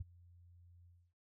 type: tone with ADSR envelope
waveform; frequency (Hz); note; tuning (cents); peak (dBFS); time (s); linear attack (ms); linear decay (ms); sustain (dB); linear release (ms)
sine; 87.31; F2; 0; -36; 0-1.14; 8; 21; -23; 280
effects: none